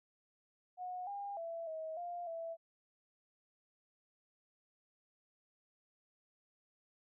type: tone with pitch steps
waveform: sine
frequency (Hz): 728 / 805 / 667 / 637 / 700 / 662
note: F#5 / G5 / E5 / D#5 / F5 / E5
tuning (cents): -28 / +46 / +20 / +41 / +4 / +7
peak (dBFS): -40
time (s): 0.77-2.57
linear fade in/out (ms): 50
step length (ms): 300
effects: none